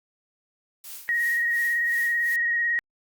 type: noise with tremolo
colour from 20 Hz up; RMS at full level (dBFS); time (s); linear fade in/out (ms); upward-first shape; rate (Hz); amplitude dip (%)
blue; -38; 0.84-2.36; 2; sine; 2.8; 85
type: tone with vibrato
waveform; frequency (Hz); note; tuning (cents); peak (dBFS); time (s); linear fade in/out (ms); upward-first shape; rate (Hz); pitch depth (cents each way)
sine; 1882; A#6; +16; -21; 1.09-2.79; 0; square; 18; 16
effects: Opus 48 kbps